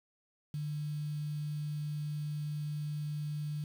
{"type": "tone with quantisation", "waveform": "sine", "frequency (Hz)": 149.2, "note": "D3", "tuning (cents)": 28, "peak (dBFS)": -34, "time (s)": [0.54, 3.64], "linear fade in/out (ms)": 2, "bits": 9, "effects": []}